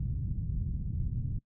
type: low-pass noise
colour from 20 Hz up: white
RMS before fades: -33 dBFS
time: 0-1.39 s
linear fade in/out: 5 ms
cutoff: 140 Hz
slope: 24 dB/octave
effects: noise-tail reverb RT60 0.1 s tail -21 dB re dry